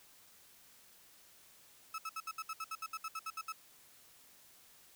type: tone bursts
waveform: 35% pulse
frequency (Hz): 1300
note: E6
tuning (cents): -24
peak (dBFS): -37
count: 15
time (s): 1.94-3.523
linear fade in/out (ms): 5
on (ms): 43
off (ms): 67
effects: white hiss -62 dBFS RMS until 4.95 s